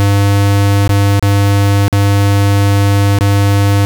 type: tone with dropouts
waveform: square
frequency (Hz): 100.3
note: G2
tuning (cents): +40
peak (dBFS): -8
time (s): 0-3.85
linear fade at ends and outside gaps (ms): 0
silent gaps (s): 0.877-0.893 / 1.195-1.226 / 1.881-1.927 / 3.187-3.209
effects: 8-bit